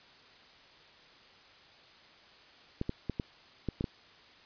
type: clicks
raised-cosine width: 3 ms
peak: -19 dBFS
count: 7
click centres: 2.814 / 2.894 / 3.097 / 3.198 / 3.687 / 3.809 / 3.842 s
effects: white hiss -57 dBFS RMS until 4.45 s + resampled to 11025 Hz